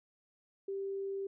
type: tone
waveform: sine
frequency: 392 Hz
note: G4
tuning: in tune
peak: -35 dBFS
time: 0.68-1.27 s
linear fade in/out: 5 ms
effects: none